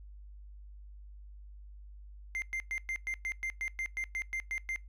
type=tone bursts; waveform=triangle; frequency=2093 Hz; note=C7; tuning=in tune; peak=-31 dBFS; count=14; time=2.35-4.76 s; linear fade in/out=0 ms; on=70 ms; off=110 ms; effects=noise-tail reverb RT60 0.2 s tail -22 dB re dry + added 50 Hz sine -47 dBFS peak until 4.88 s